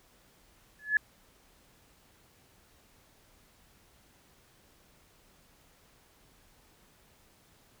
sine tone with exponential growth, 1710 Hz, A6, 50 cents flat, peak -18 dBFS, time 0.79-0.97 s, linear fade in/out 2 ms, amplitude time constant 38 ms, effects pink hiss -63 dBFS RMS until 7.8 s

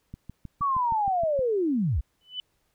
click train, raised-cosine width 5 ms, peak -26 dBFS, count 9, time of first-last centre 0.14-1.392 s, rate 6.39 Hz
sine linear sweep, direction down, 1155 to 46.25 Hz, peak -22 dBFS, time 0.61-2.01 s, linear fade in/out 10 ms
sine tone with exponential growth, 2996 Hz, F#7, 21 cents sharp, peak -27 dBFS, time 2.21-2.4 s, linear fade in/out 1 ms, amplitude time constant 40 ms
effects pink hiss -72 dBFS RMS until 2.74 s

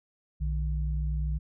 sine tone pair together, 60.52 / 152.5 Hz, B1 / D#3, -34 / -34 cents, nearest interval octave + major third, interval 1600 cents, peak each -27 / -34 dBFS, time 0.4-1.39 s, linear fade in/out 20 ms, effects none

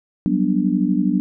sine chord, G major seventh, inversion third, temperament just, 183.75 / 196 / 245 / 294 Hz, F#3 / G3 / B3 / D4, -12 / 0 / -14 / +2 cents, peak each -21 / -21 / -21 / -21 dBFS, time 0.26-1.2 s, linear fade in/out 0 ms, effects none

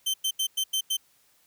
sawtooth tone bursts at uneven times, 3100 Hz, G7, 20 cents flat, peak -21 dBFS, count 6, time 0.06-0.14 / 0.24-0.31 / 0.39-0.47 / 0.57-0.64 / 0.73-0.81 / 0.9-0.97 s, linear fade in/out 10 ms, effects white hiss -64 dBFS RMS until 1.46 s

